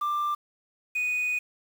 sine tone pair in turn, 1185 / 2482 Hz, D6 / D#7, +15 / -5 cents, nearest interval octave + minor second, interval 1280 cents, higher second, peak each -22 dBFS, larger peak neither, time 0.01-0.35 / 0.95-1.39 s, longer second, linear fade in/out 10 ms, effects tanh soft clip ceiling -24 dBFS + 8-bit

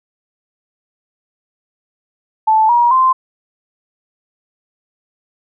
sine tone with pitch steps, 875 / 954.2 / 1040.6 Hz, A5 / A#5 / C6, -10 / +40 / -10 cents, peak -8 dBFS, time 2.47-3.13 s, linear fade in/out 10 ms, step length 220 ms, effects none

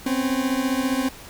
40% pulse beating tone pair, 255.5 / 270.5 Hz, C4 / C#4, -41 / -42 cents, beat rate 15 Hz, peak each -23 dBFS, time 0.06-1.09 s, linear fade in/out 5 ms, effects pink hiss -42 dBFS RMS until 1.29 s

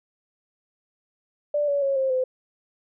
sine tone with pitch steps, 587.3 / 568 / 549.2 / 531.1 / 513.6 Hz, D5 / C#5 / C#5 / C5 / C5, 0 / +42 / -16 / +26 / -32 cents, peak -20 dBFS, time 1.54-2.24 s, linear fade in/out 5 ms, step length 140 ms, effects none

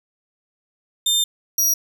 sawtooth tone pair in turn, 3600 / 5748 Hz, A7 / F8, +39 / +49 cents, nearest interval minor sixth, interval 810 cents, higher second, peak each -13 dBFS, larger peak neither, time 1.06-1.24 / 1.58-1.74 s, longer first, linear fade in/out 5 ms, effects none

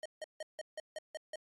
square tone bursts, 622.3 Hz, D#5, in tune, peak -40 dBFS, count 8, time 0.03-1.358 s, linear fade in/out 2 ms, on 26 ms, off 160 ms, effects AAC 32 kbps

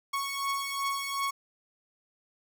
sawtooth beating tone pair, 1105 / 1107.7 Hz, C#6 / C#6, -6 / -2 cents, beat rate 2.7 Hz, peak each -31 / -28 dBFS, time 0.13-1.31 s, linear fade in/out 10 ms, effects none

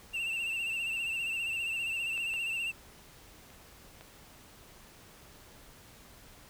triangle tone with vibrato, 2711 Hz, E7, 48 cents sharp, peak -30 dBFS, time 0.13-2.72 s, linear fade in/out 20 ms, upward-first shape sine, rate 15 Hz, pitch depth 55 cents each way
clicks, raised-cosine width 0.3 ms, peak -30 / -30 / -40 / -33 dBFS, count 4, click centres 2.177 / 2.339 / 3.503 / 4.01 s
effects pink hiss -55 dBFS RMS until 6.49 s

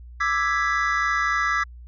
triangle chord, E dominant seventh, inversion third, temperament equal, 1174.7 / 1318.5 / 1661.2 / 1975.5 Hz, D6 / E6 / G#6 / B6, 0 / 0 / 0 / 0 cents, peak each -24 dBFS, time 0.2-1.64 s, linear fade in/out 10 ms, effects added 60 Hz sine -39 dBFS peak until 1.87 s + resampled to 16000 Hz

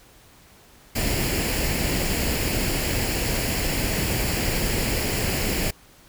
pink noise with comb filter, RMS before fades -24 dBFS, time 0.95-5.71 s, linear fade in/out 10 ms, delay 0.41 ms, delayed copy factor +0.55, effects pink hiss -52 dBFS RMS until 6.08 s

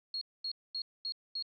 sine tone bursts, 4295 Hz, C8, 44 cents sharp, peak -34 dBFS, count 5, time 0.14-1.425 s, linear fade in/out 2 ms, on 73 ms, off 230 ms, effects none

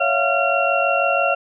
sine tone cluster, 559 / 666 / 712 / 1375 / 2738 Hz, C#5 / E5 / F5 / F6 / F7, +14 / +18 / +33 / -27 / -35 cents, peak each -22 dBFS, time 0-1.35 s, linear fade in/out 10 ms, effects none

